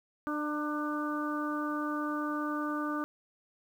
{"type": "harmonic tone with a mistuned harmonic", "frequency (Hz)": 298.3, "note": "D4", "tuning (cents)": 27, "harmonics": [1, 2, 3, 4, 5], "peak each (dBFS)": [-33, -41, -44, -36, -41], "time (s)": [0.27, 3.04], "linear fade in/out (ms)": 0, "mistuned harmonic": 3, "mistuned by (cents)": 26, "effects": ["10-bit"]}